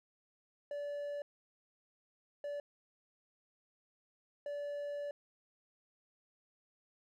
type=tone bursts at uneven times; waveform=triangle; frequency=578 Hz; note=D5; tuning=28 cents flat; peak=-36 dBFS; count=3; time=0.71-1.22 / 2.44-2.6 / 4.46-5.11 s; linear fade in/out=2 ms; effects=none

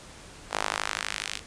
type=tone with high-pass filter sweep; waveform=sawtooth; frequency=52.1 Hz; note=G#1; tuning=6 cents sharp; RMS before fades=-32 dBFS; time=0.5-1.41 s; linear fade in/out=50 ms; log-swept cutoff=720 to 2900 Hz; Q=1.1; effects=pink hiss -47 dBFS RMS until 1.46 s + resampled to 22050 Hz

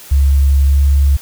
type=tone with pitch glide; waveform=sine; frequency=69.2 to 70 Hz; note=C#2 to C#2; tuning=-2 to +18 cents; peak=-7 dBFS; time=0.11-1.17 s; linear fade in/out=10 ms; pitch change=+20 cents; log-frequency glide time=0.67-0.8 s; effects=white hiss -36 dBFS RMS until 1.21 s

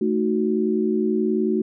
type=chord; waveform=sine; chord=D# diminished; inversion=second; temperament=equal; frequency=220 / 311.1 / 370 Hz; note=A3 / D#4 / F#4; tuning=0 / 0 / 0 cents; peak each=-22 / -25 / -22 dBFS; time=0.01-1.62 s; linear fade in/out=5 ms; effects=none

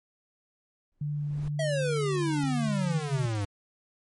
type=noise with exponential growth; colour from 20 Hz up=brown; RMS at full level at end=-37 dBFS; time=0.92-1.48 s; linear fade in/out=0 ms; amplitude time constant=120 ms
type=tone with vibrato; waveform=sine; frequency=146.83 Hz; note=D3; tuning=in tune; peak=-28 dBFS; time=1.01-3.26 s; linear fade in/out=5 ms; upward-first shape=triangle; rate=2.6 Hz; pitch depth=10 cents each way
type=exponential sweep; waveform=square; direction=down; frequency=659.3 to 98 Hz; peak=-28 dBFS; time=1.59-3.45 s; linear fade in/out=5 ms
effects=MP3 48 kbps

